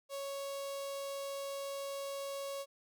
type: tone with notch filter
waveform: sawtooth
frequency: 554.4 Hz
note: C#5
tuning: in tune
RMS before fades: -41 dBFS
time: 0.09-2.66 s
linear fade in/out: 50 ms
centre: 1800 Hz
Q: 1.1
effects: none